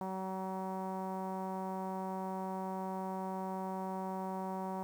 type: tone with low-pass filter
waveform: sawtooth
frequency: 189.1 Hz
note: F#3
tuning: 38 cents sharp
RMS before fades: -39 dBFS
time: 0.01-4.83 s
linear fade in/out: 0 ms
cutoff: 900 Hz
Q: 4.7
effects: 10-bit